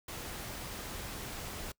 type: noise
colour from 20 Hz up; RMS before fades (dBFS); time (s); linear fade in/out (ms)
pink; -42; 0.08-1.72; 5
effects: noise-tail reverb RT60 0.1 s tail -23 dB re dry